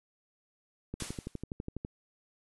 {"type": "click train", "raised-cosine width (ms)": 3, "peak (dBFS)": -24, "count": 12, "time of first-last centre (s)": [0.94, 1.849], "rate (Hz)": 12.1}
{"type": "noise with exponential decay", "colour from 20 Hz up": "white", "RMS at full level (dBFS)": -36, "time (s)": [1, 1.43], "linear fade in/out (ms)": 2, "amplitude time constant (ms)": 92}
{"effects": ["resampled to 24000 Hz"]}